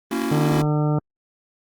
square chord, F# dominant seventh, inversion first, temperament just, 231.2 / 277.5 / 333 / 370 Hz, A#3 / C#4 / E4 / F#4, -14 / +2 / +18 / 0 cents, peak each -27 / -27 / -28 / -30 dBFS, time 0.11-0.62 s, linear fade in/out 5 ms
harmonic tone, 150 Hz, D3, 37 cents sharp, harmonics 1 / 2 / 3 / 4 / 5 / 6 / 8 / 9, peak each -19 / -25 / -29 / -31 / -33 / -35 / -37 / -38 dBFS, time 0.31-0.99 s, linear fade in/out 5 ms
effects Opus 24 kbps

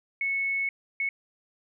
sine tone bursts at uneven times, 2203 Hz, C#7, 11 cents flat, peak -25 dBFS, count 2, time 0.21-0.69 / 1-1.09 s, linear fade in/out 2 ms, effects none

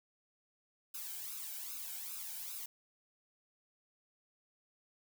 blue noise with flanger, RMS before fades -44 dBFS, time 0.94-2.66 s, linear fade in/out 5 ms, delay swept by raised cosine 0.77 to 1.32 ms, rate 2.5 Hz, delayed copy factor +0.75, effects none

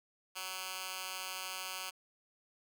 10% pulse tone with high-pass filter, 186.9 Hz, F#3, 18 cents sharp, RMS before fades -42 dBFS, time 0.35-1.91 s, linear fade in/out 20 ms, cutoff 1700 Hz, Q 0.63, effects none

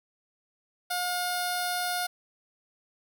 10% pulse tone with notch filter, 716 Hz, F5, 43 cents sharp, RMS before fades -30 dBFS, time 0.9-2.07 s, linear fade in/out 10 ms, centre 2500 Hz, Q 1, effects none

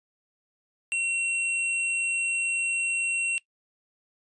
square tone, 2729 Hz, F7, 41 cents flat, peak -25 dBFS, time 0.92-3.38 s, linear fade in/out 0 ms, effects noise-tail reverb RT60 0.1 s tail -20 dB re dry + resampled to 22050 Hz

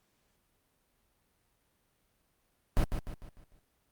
brown noise with echo, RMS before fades -24 dBFS, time 2.77-2.84 s, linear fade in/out 0 ms, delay 150 ms, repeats 5, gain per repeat -7 dB, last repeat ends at 3.59 s, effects pink hiss -74 dBFS RMS until 3.91 s + Opus 48 kbps

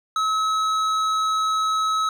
sine tone with hard clipping, 1288 Hz, E6, 41 cents flat, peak -21 dBFS, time 0.16-2.09 s, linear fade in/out 2 ms, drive 10 dB, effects none

